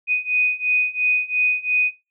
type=beating tone pair; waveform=sine; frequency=2489 / 2491.9 Hz; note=D#7 / D#7; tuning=0 / +2 cents; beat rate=2.9 Hz; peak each=-21 / -20 dBFS; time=0.07-1.92 s; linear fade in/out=50 ms; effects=noise-tail reverb RT60 0.3 s tail -20 dB re dry